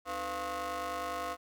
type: ring-modulated tone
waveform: 25% pulse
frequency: 191.8 Hz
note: G3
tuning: 37 cents flat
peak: -28 dBFS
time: 0.05-1.37 s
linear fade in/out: 50 ms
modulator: 888 Hz
effects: none